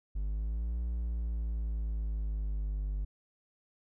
triangle linear two-way sweep, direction up then down, 49 to 59 to 49 Hz, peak -29 dBFS, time 0.15-3.05 s, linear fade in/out 10 ms, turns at 0.8 s, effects none

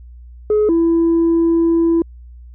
sine tone pair in turn, 423.5 / 333.2 Hz, G#4 / E4, +34 / +19 cents, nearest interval major third, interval 415 cents, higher first, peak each -9 dBFS, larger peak neither, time 0.5-0.69 / 0.69-2.02 s, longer second, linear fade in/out 2 ms, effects tanh soft clip ceiling -9 dBFS + added 60 Hz sine -35 dBFS peak until 2.54 s

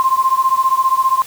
sine beating tone pair, 1046.5 / 1061.5 Hz, C6 / C6, 0 / +25 cents, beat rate 15 Hz, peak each -14 / -15 dBFS, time 0-1.22 s, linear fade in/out 0 ms, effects white hiss -35 dBFS RMS until 1.26 s

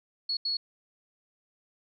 sine tone bursts at uneven times, 4359 Hz, C#8, 30 cents flat, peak -27 dBFS, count 2, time 0.29-0.37 / 0.45-0.57 s, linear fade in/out 5 ms, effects none

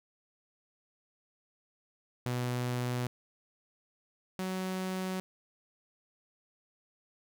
sawtooth tone pair in turn, 123.47 / 186.77 Hz, B2 / F#3, 0 / +17 cents, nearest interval perfect fifth, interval 717 cents, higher second, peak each -27 / -29 dBFS, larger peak first, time 2.26-3.07 / 4.39-5.2 s, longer neither, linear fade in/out 0 ms, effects none

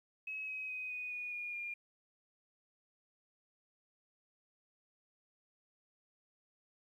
sine tone with pitch steps, 2564 / 2537 / 2511 / 2485 / 2460 / 2434 / 2409 Hz, E7 / D#7 / D#7 / D#7 / D#7 / D#7 / D7, -49 / +33 / +15 / -3 / -20 / -39 / +43 cents, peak -39 dBFS, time 0.27-1.74 s, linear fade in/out 5 ms, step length 210 ms, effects 12-bit

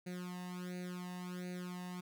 sawtooth tone with flanger, 180 Hz, F#3, 47 cents flat, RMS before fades -44 dBFS, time 0.06-2.01 s, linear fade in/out 10 ms, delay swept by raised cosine 0.46 to 1.09 ms, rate 1.4 Hz, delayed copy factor +0.95, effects none

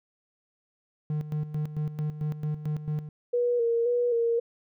triangle tone with tremolo, 151.6 Hz, D#3, 45 cents flat, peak -24 dBFS, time 1.1-3.09 s, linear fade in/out 2 ms, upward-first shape square, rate 4.5 Hz, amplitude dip 70%
sine tone with vibrato, 474.7 Hz, A#4, 31 cents sharp, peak -22 dBFS, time 3.33-4.4 s, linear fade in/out 10 ms, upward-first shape square, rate 1.9 Hz, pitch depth 35 cents each way
effects none

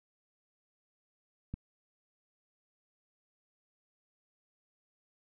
click, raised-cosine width 5 ms, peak -25 dBFS, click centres 1.54 s, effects none

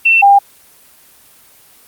sine tone pair in turn, 2692 / 800.3 Hz, E7 / G5, +36 / +36 cents, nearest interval octave + major sixth, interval 2100 cents, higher first, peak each -6 / -3 dBFS, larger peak second, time 0.05-0.22 / 0.22-0.39 s, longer neither, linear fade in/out 10 ms, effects white hiss -45 dBFS RMS until 1.87 s + Opus 24 kbps

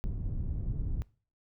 pink low-pass noise, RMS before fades -33 dBFS, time 0.04-1.02 s, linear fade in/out 0 ms, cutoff 120 Hz, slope 12 dB/octave, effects noise-tail reverb RT60 0.4 s tail -22 dB re dry

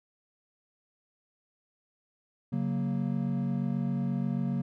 triangle chord, F# major, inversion second, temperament equal, 138.59 / 185 / 233.1 Hz, C#3 / F#3 / A#3, 0 / 0 / 0 cents, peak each -30 dBFS, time 2.52-4.62 s, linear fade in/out 10 ms, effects none

